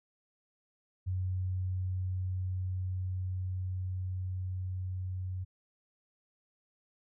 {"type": "tone with level ramp", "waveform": "sine", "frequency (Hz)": 92.5, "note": "F#2", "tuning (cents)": 0, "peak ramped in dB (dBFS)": [-30, -34], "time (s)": [1.06, 5.45], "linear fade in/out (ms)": 20, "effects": []}